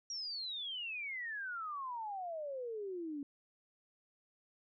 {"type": "exponential sweep", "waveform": "sine", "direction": "down", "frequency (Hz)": [5720, 276.2], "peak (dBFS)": -39, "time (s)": [0.1, 3.23], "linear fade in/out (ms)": 2, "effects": []}